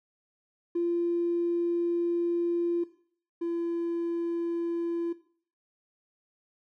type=tone pair in turn; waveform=triangle; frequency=343.7 / 339.2 Hz; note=F4 / E4; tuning=-28 / +50 cents; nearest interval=unison; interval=22 cents; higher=first; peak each=-21 / -25 dBFS; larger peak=first; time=0.75-2.84 / 3.41-5.13 s; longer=first; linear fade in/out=10 ms; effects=noise-tail reverb RT60 0.5 s tail -18 dB re dry + tanh soft clip ceiling -23 dBFS